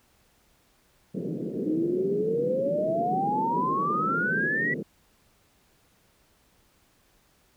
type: band-pass noise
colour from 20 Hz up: pink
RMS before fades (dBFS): -32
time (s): 1.14-4.83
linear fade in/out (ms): 10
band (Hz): 150 to 490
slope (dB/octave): 48
type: exponential sweep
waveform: sine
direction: up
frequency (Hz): 302.5 to 1975.5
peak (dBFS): -24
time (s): 1.66-4.74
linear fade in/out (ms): 5
effects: pink hiss -64 dBFS RMS until 7.56 s